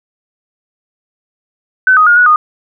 sine tone with pitch steps, 1517 / 1251 / 1425 / 1464 / 1230 Hz, F#6 / D#6 / F6 / F#6 / D#6, +43 / +9 / +34 / -19 / -20 cents, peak -4 dBFS, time 1.87-2.36 s, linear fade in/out 2 ms, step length 98 ms, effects none

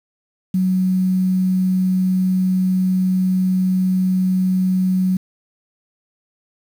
sine tone with quantisation, 185.7 Hz, F#3, 7 cents sharp, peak -14 dBFS, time 0.54-5.17 s, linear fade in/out 5 ms, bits 7, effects none

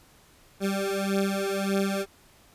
20% pulse beating tone pair, 195.3 / 197 Hz, G3 / G3, -6 / +9 cents, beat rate 1.7 Hz, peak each -23 / -23 dBFS, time 0.6-2.06 s, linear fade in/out 50 ms, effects pink hiss -57 dBFS RMS until 2.54 s + resampled to 32000 Hz

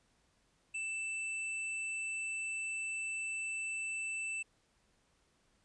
square tone, 2652 Hz, E7, 10 cents sharp, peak -37 dBFS, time 0.74-4.43 s, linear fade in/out 10 ms, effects pink hiss -73 dBFS RMS until 5.64 s + resampled to 22050 Hz

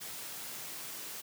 white high-pass noise, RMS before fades -43 dBFS, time 0-1.22 s, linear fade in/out 20 ms, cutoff 100 Hz, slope 96 dB/octave, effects none

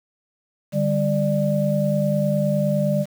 sine tone cluster, 149.2 / 199 / 592 Hz, D3 / G3 / D5, +28 / +26 / +14 cents, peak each -22 dBFS, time 0.72-3.06 s, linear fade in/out 50 ms, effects 7-bit

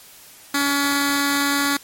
10% pulse tone with notch filter, 282.8 Hz, C#4, 35 cents sharp, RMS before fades -20 dBFS, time 0.54-1.77 s, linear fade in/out 5 ms, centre 640 Hz, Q 0.64, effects white hiss -45 dBFS RMS until 1.83 s + MP3 64 kbps

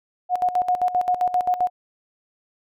sine tone with tremolo, 725 Hz, F#5, 35 cents flat, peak -16 dBFS, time 0.29-1.7 s, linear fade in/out 50 ms, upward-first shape square, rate 7.6 Hz, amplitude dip 75%, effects none

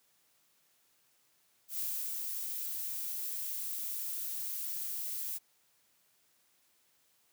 violet noise with ADSR envelope, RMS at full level -35 dBFS, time 1.68-5.39 s, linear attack 110 ms, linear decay 300 ms, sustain -3 dB, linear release 27 ms, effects white hiss -71 dBFS RMS until 7.32 s + high-pass 80 Hz 12 dB/octave

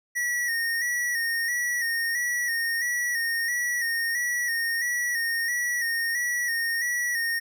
square tone with vibrato, 1891 Hz, A#6, 24 cents sharp, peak -25 dBFS, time 0.15-7.4 s, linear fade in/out 20 ms, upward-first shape square, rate 1.5 Hz, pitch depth 42 cents each way, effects none

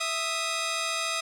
10% pulse tone pair together, 659.3 / 1244.5 Hz, E5 / D#6, 0 / 0 cents, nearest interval major seventh, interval 1100 cents, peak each -23 / -21 dBFS, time 0-1.21 s, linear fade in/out 10 ms, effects low-pass 12000 Hz 12 dB/octave

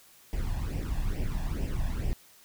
brown noise with flanger, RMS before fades -30 dBFS, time 0.33-2.13 s, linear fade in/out 0 ms, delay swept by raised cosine 0.37 to 1.18 ms, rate 2.3 Hz, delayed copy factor +0.75, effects white hiss -57 dBFS RMS until 2.44 s

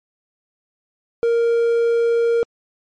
triangle tone, 466.2 Hz, A#4, in tune, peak -12 dBFS, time 1.23-2.43 s, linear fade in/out 0 ms, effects MP3 48 kbps

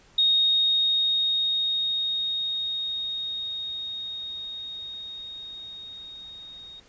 sine tone with level ramp, 3727 Hz, A#7, 1 cent flat, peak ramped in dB -17 to -41 dBFS, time 0.18-6.8 s, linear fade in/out 5 ms, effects pink hiss -56 dBFS RMS until 6.88 s + resampled to 16000 Hz

